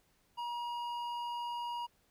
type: tone with hard clipping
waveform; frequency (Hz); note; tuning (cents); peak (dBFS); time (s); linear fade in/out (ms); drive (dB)
triangle; 954; A#5; +40; -38; 0.37-1.87; 20; 12
effects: pink hiss -72 dBFS RMS until 2.1 s